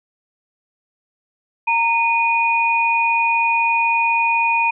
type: tone pair together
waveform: sine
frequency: 924 / 2467 Hz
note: A#5 / D#7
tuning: -16 / -15 cents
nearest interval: octave + perfect fourth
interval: 1701 cents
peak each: -17 dBFS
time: 1.67-4.71 s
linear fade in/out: 10 ms
effects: none